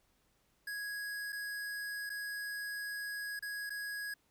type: tone with dropouts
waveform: square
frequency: 1661.2 Hz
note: G#6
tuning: in tune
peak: -39 dBFS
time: 0.67-4.14 s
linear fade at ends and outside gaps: 5 ms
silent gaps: 1.323-1.327 / 2.095-2.1 / 3.393-3.424 / 3.696-3.703 s
effects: pink hiss -74 dBFS RMS until 4.3 s